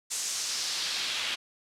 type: noise with band-pass filter sweep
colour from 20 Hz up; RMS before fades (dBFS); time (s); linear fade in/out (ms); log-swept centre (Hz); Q
pink; -32; 0.1-1.36; 20; 7500 to 3000; 1.7
effects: low-pass 12000 Hz 12 dB/octave